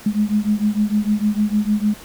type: beating tone pair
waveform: sine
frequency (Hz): 207.3 / 213.9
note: G#3 / A3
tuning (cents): -3 / -49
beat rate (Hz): 6.6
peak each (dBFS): -18 / -19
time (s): 0.06-1.94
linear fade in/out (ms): 5
effects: pink hiss -40 dBFS RMS until 2.04 s